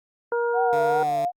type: harmonic tone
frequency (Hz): 472.8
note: A#4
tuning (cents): +24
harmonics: 1 / 2 / 3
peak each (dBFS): -22 / -29 / -31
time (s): 0.32-1.03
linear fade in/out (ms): 2
type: tone with vibrato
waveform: sine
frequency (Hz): 720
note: F#5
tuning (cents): -47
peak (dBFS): -21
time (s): 0.53-1.32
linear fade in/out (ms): 50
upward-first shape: triangle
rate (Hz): 2.6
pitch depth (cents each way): 110
type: tone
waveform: 10% pulse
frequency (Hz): 148.8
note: D3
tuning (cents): +23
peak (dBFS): -25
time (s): 0.73-1.25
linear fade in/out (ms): 0
effects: Opus 48 kbps